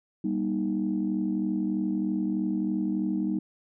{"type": "chord", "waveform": "sine", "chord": "Eb major", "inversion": "first", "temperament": "equal with one note detuned", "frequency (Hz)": [196, 239.2, 311.1], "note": ["G3", "Bb3", "Eb4"], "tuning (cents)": [0, 45, 0], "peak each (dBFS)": [-28, -31, -28], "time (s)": [0.24, 3.39], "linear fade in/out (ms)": 5, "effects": ["tanh soft clip ceiling -17 dBFS"]}